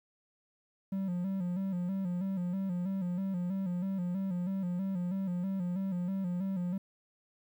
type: tone with vibrato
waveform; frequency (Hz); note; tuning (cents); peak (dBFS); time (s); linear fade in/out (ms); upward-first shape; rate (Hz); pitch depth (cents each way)
triangle; 185; F#3; 0; -29; 0.92-6.78; 5; square; 3.1; 75
effects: 11-bit